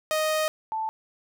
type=tone pair in turn; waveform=sawtooth / sine; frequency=622.3 / 880.1 Hz; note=D#5 / A5; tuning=0 / 0 cents; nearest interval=tritone; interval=600 cents; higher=second; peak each=-19 / -26 dBFS; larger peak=first; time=0.11-0.48 / 0.72-0.89 s; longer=first; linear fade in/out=0 ms; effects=none

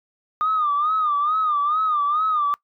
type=tone with vibrato; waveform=sine; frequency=1217 Hz; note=D#6; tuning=39 cents flat; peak=-17 dBFS; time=0.41-2.54 s; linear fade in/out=0 ms; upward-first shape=sine; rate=2.3 Hz; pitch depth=100 cents each way; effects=noise-tail reverb RT60 0.1 s tail -22 dB re dry + tanh soft clip ceiling -13 dBFS

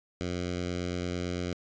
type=tone with notch filter; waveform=10% pulse; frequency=88.9 Hz; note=F2; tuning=31 cents sharp; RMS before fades=-33 dBFS; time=0.21-1.53 s; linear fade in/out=0 ms; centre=1000 Hz; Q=1.3; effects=resampled to 16000 Hz

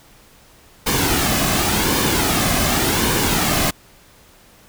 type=noise with flanger; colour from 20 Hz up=pink; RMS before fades=-18 dBFS; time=0.86-3.71 s; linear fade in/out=10 ms; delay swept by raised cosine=1.5 to 2.19 ms; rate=0.89 Hz; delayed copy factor=-0.5; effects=pink hiss -49 dBFS RMS until 4.68 s

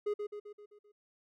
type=tone with echo; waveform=triangle; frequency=415.3 Hz; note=G#4; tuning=in tune; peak=-28 dBFS; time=0.06-0.14 s; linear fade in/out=10 ms; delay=130 ms; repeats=6; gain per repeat=-5 dB; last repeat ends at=0.92 s; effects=none

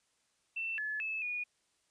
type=tone with pitch steps; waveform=sine; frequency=2680 / 1718 / 2610 / 2452 Hz; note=E7 / A6 / E7 / D#7; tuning=+28 / -42 / -18 / -26 cents; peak=-34 dBFS; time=0.56-1.44 s; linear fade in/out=10 ms; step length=220 ms; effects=white hiss -75 dBFS RMS until 1.9 s + resampled to 22050 Hz

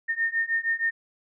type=beating tone pair; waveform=sine; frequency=1823 / 1829.4 Hz; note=A#6 / A#6; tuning=-39 / -33 cents; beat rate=6.4 Hz; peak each=-27 / -26 dBFS; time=0.08-0.91 s; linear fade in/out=20 ms; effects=none

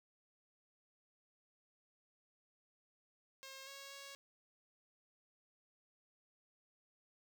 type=tone with pitch steps; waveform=5% pulse; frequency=536 / 551 / 554 Hz; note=C5 / C#5 / C#5; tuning=+42 / -11 / -1 cents; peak=-39 dBFS; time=3.43-4.15 s; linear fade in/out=0 ms; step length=240 ms; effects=none

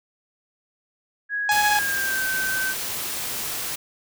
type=tone with pitch glide; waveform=sine; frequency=1661.2 to 1541 Hz; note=G#6 to G6; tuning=0 to -30 cents; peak=-23 dBFS; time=1.29-2.75 s; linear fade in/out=50 ms; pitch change=-130 cents; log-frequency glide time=1.68-2.24 s
type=harmonic tone; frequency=837 Hz; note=G#5; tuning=13 cents sharp; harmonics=1 / 2 / 3 / 4 / 5 / 6 / 7 / 8 / 9 / 10; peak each=-20 / -26 / -30 / -32 / -34 / -36 / -37 / -38 / -39 / -40 dBFS; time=1.49-1.79 s; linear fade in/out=2 ms
type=noise; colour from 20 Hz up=white; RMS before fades=-29 dBFS; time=1.51-3.76 s; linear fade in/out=10 ms
effects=none

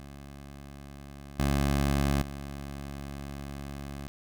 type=tone with level steps; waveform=15% pulse; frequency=70.1 Hz; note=C#2; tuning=20 cents sharp; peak=-37 / -18 / -31 dBFS; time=0-4.08 s; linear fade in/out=0 ms; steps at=1.39 / 2.22 s; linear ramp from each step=5 ms; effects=none

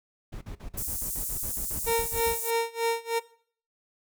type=noise bursts; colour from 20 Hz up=brown; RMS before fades=-38 dBFS; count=15; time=0.32-2.348 s; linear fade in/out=10 ms; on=96 ms; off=42 ms
type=high-pass noise; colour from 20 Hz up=pink; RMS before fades=-33 dBFS; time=0.77-2.51 s; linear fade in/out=10 ms; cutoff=7800 Hz; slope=24 dB/octave
type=tone with tremolo; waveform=30% pulse; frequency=460.8 Hz; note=A#4; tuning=20 cents flat; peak=-20 dBFS; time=1.86-3.2 s; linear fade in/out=20 ms; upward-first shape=sine; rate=3.2 Hz; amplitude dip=95%
effects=noise-tail reverb RT60 0.5 s tail -18 dB re dry

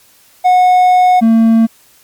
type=tone pair in turn; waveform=triangle; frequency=730 / 226.1 Hz; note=F#5 / A3; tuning=-24 / +47 cents; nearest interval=octave + minor sixth; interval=2029 cents; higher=first; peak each=-3 dBFS; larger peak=neither; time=0.44-1.21 / 1.21-1.67 s; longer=first; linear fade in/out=20 ms; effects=white hiss -47 dBFS RMS until 2.03 s + MP3 96 kbps

